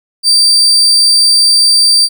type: tone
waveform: 35% pulse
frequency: 4667 Hz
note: D8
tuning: 12 cents flat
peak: -4 dBFS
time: 0.23-2.09 s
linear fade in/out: 50 ms
effects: none